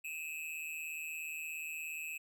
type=tone with amplitude modulation; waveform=square; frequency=2581 Hz; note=E7; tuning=37 cents flat; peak=-37 dBFS; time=0.04-2.18 s; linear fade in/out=10 ms; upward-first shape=sine; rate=157 Hz; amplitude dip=80%; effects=none